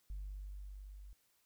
sine tone with level ramp, 49 Hz, G1, in tune, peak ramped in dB -39 to -50 dBFS, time 0.1-1.13 s, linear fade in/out 0 ms, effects tanh soft clip ceiling -38 dBFS + white hiss -75 dBFS RMS until 1.45 s

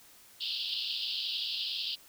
pink band-pass noise, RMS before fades -35 dBFS, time 0.4-1.96 s, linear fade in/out 20 ms, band 2800 to 4900 Hz, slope 96 dB/octave, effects white hiss -57 dBFS RMS until 2.08 s

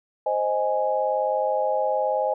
sine chord, Ab major, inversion first, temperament equal, 523.3 / 622.3 / 830.6 Hz, C5 / Eb5 / Ab5, 0 / 0 / 0 cents, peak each -25 dBFS, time 0.26-2.34 s, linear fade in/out 5 ms, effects none

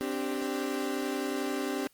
35% pulse chord, C suspended second, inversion none, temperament equal with one note detuned, 262.4 / 293.7 / 392 Hz, C4 / D4 / G4, +5 / 0 / 0 cents, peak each -33 dBFS, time 0.01-1.87 s, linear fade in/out 0 ms, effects white hiss -65 dBFS RMS until 1.93 s + Opus 24 kbps

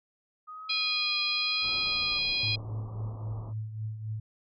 sine tone with vibrato, 1241 Hz, D#6, 5 cents flat, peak -40 dBFS, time 0.47-2.19 s, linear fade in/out 20 ms, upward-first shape triangle, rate 1 Hz, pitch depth 60 cents each way
harmonic tone, 821 Hz, G#5, 20 cents flat, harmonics 3 / 4 / 5 / 6, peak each -31 / -34 / -30 / -35 dBFS, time 0.69-2.56 s, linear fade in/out 10 ms
pink low-pass noise, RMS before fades -46 dBFS, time 1.61-3.54 s, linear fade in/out 50 ms, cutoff 1200 Hz, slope 96 dB/octave
sine tone with tremolo, 108.8 Hz, A2, 19 cents flat, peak -30 dBFS, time 2.43-4.2 s, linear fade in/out 5 ms, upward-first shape triangle, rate 3.7 Hz, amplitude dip 65%
effects none

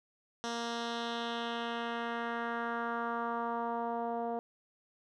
10% pulse tone with low-pass filter sweep, 233.8 Hz, A#3, 5 cents sharp, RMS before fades -36 dBFS, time 0.44-4.39 s, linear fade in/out 0 ms, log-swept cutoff 5600 to 660 Hz, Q 2, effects none

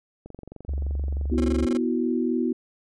click train, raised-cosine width 2 ms, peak -27 dBFS, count 27, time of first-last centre 0.26-1.386 s, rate 23.1 Hz
sine tone with vibrato, 70.1 Hz, C#2, 20 cents sharp, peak -24 dBFS, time 0.68-1.66 s, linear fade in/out 10 ms, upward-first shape sine, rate 10 Hz, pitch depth 38 cents each way
sine chord, B suspended fourth, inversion none, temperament equal with one note detuned, 246.9 / 326.4 / 370 Hz, B3 / E4 / F#4, 0 / -17 / 0 cents, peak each -24 / -27 / -28 dBFS, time 1.31-2.53 s, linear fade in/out 10 ms
30% pulse tone bursts, 268.6 Hz, C4, 46 cents sharp, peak -26 dBFS, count 10, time 1.38-1.77 s, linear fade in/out 0 ms, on 21 ms, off 20 ms
effects resampled to 22050 Hz

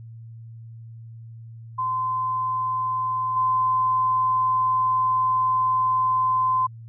sine tone with level steps, 1030 Hz, C6, 28 cents flat, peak -22 / -18 dBFS, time 1.78-6.67 s, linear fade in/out 10 ms, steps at 3.36 s, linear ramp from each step 10 ms, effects added 114 Hz sine -38 dBFS peak until 6.88 s

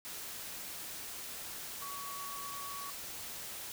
sine tone in noise, 1127 Hz, C#6, 28 cents sharp, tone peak -43 dBFS, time 1.82-2.9 s, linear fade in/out 0 ms, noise white, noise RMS -44 dBFS, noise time 0.05-3.72 s, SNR -2 dB, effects none

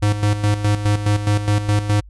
square tone with tremolo, 103.83 Hz, G#2, in tune, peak -14 dBFS, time 0.02-2.01 s, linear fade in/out 10 ms, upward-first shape square, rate 4.8 Hz, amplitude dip 65%, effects added 50 Hz sine -38 dBFS peak until 2.09 s + resampled to 24000 Hz

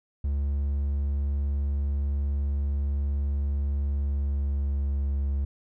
triangle tone with pitch glide, 70.6 to 69.55 Hz, C#2 to C#2, +32 to +6 cents, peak -22 dBFS, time 0.24-5.45 s, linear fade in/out 5 ms, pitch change -26 cents, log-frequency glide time 3.82-5.2 s, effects none

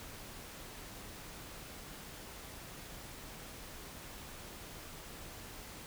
silence, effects pink hiss -49 dBFS RMS until 5.86 s

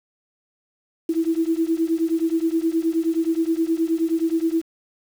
sine beating tone pair, 323.6 / 333.1 Hz, E4 / E4, -32 / +18 cents, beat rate 9.5 Hz, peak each -21 / -22 dBFS, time 1.09-4.62 s, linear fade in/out 5 ms, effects 7-bit

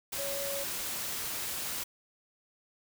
sine tone in noise, 560 Hz, C#5, 18 cents sharp, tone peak -36 dBFS, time 0.18-0.64 s, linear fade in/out 10 ms, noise white, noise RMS -36 dBFS, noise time 0.12-1.84 s, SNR -3 dB, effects none

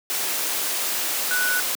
sine tone in noise, 1480 Hz, F#6, in tune, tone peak -21 dBFS, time 1.31-1.6 s, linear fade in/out 0 ms, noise white, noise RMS -25 dBFS, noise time 0.1-1.75 s, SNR +1 dB, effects high-pass 300 Hz 12 dB/octave

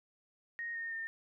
sine tone with pitch steps, 1864.7 / 1839 / 1813.7 Hz, A#6 / A#6 / A#6, 0 / -24 / -48 cents, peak -37 dBFS, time 0.59-1.07 s, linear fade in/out 0 ms, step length 160 ms, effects none

